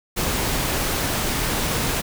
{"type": "noise", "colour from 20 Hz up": "pink", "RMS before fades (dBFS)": -23, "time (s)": [0.16, 2.02], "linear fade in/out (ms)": 20, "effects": []}